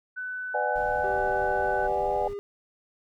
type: tone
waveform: sine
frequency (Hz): 1500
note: F#6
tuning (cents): +23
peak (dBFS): -31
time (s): 0.16-1.88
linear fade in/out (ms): 20
type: chord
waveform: sine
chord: G# half-diminished seventh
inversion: first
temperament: just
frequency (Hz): 498.4 / 598 / 747.5 / 830.6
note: B4 / D5 / F#5 / G#5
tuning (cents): +16 / +31 / +17 / 0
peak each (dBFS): -31 / -30 / -30 / -29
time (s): 0.54-2.28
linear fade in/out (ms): 5
type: noise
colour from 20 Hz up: brown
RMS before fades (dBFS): -42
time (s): 0.75-2.34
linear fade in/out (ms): 10
type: tone with pitch glide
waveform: triangle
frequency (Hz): 388.7 to 404.7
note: G4 to G#4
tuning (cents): -15 to -45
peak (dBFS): -30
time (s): 1.04-2.39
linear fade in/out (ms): 0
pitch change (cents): +70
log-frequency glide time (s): 1.83-2.21
effects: none